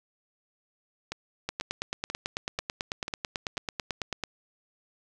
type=two click trains; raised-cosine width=0.2 ms; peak=-13 / -16 dBFS; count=26 / 6; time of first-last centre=1.49-4.237 / 1.12-3.571 s; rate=9.1 / 2.04 Hz; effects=none